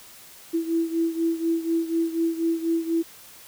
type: beating tone pair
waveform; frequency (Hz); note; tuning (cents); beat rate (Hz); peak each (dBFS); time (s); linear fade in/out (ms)
sine; 329.6 / 333.7; E4 / E4; 0 / +21; 4.1; -23 / -27; 0.53-3.03; 20
effects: white hiss -47 dBFS RMS until 3.47 s